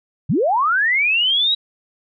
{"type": "linear sweep", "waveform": "sine", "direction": "up", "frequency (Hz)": [103.83, 3890], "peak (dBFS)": -14, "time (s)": [0.29, 1.55], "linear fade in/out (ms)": 10, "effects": []}